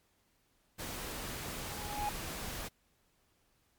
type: noise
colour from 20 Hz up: pink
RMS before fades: -41 dBFS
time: 0.78-2.69 s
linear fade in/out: 20 ms
type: tone with exponential growth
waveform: triangle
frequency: 830.6 Hz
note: G#5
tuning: in tune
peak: -28 dBFS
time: 1.53-2.09 s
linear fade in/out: 1 ms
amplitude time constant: 120 ms
effects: pink hiss -73 dBFS RMS until 3.78 s + MP3 96 kbps